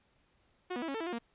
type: tone with pitch steps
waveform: sawtooth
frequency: 363 / 244 / 327.4 / 274.7 / 446.5 / 329.5 / 356.3 / 233.7 Hz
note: F#4 / B3 / E4 / C#4 / A4 / E4 / F4 / A#3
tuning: -33 / -21 / -12 / -16 / +25 / -1 / +35 / +5 cents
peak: -31 dBFS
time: 0.7-1.188 s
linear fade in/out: 10 ms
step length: 61 ms
effects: pink hiss -71 dBFS RMS until 1.34 s + resampled to 8000 Hz